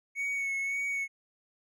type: tone with vibrato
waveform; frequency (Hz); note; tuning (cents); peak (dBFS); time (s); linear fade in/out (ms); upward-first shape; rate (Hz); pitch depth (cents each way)
triangle; 2217; C#7; 0; -28; 0.15-1.08; 50; sine; 1.8; 24
effects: none